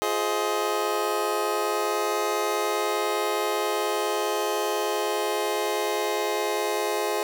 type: chord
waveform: 25% pulse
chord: F minor seventh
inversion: none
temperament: just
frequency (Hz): 349.2 / 419.1 / 523.8 / 628.6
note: F4 / Ab4 / C5 / Eb5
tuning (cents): 0 / +16 / +2 / +18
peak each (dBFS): -28 / -23 / -29 / -27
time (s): 0.02-7.23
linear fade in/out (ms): 0
effects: none